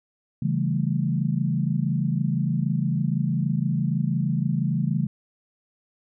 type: chord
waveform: sine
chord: A dominant seventh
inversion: first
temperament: equal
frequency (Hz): 138.59 / 164.81 / 196 / 220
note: C#3 / E3 / G3 / A3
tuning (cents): 0 / 0 / 0 / 0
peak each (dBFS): -25 / -25 / -29 / -29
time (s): 0.42-5.07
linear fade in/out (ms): 5
effects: none